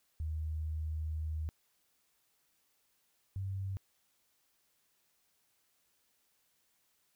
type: tone pair in turn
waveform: sine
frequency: 78.1 / 96.59 Hz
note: D#2 / G2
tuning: +7 / -25 cents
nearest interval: major third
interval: 368 cents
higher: second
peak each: -34 / -35 dBFS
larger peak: first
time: 0.2-1.49 / 3.36-3.77 s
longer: first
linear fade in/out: 0 ms
effects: white hiss -75 dBFS RMS until 7.15 s